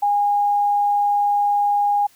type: tone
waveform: sine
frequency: 818 Hz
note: G#5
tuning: 26 cents flat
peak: -15 dBFS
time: 0.02-2.07 s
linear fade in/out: 10 ms
effects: white hiss -54 dBFS RMS until 2.15 s